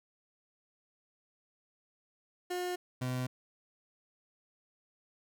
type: tone pair in turn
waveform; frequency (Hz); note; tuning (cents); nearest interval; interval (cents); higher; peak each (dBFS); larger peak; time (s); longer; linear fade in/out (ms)
30% pulse; 358.9 / 126.89; F4 / B2; +47 / +47; octave + tritone; 1800; first; -31 / -30; second; 2.5-2.76 / 3.01-3.27; neither; 10
effects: none